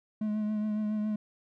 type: tone with vibrato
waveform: triangle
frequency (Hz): 212.7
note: G#3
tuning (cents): +42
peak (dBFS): -26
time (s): 0.21-1.16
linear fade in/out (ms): 5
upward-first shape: triangle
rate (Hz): 7.2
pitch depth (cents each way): 28
effects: none